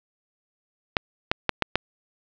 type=clicks; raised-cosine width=0.3 ms; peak=-3 dBFS; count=5; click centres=0.968 / 1.315 / 1.493 / 1.623 / 1.756 s; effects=low-pass 5000 Hz 12 dB/octave